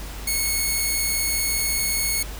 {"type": "tone", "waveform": "5% pulse", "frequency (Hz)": 2195, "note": "C#7", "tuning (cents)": -18, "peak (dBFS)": -11, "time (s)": [0.27, 2.23], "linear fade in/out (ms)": 5, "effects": ["added 50 Hz sine -33 dBFS peak until 2.39 s", "pink hiss -38 dBFS RMS until 2.39 s"]}